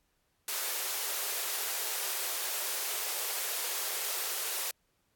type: high-pass noise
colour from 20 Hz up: white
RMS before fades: -34 dBFS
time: 0.48-4.71 s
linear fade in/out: 2 ms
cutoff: 360 Hz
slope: 96 dB/octave
effects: pink hiss -75 dBFS RMS until 5.15 s + AAC 64 kbps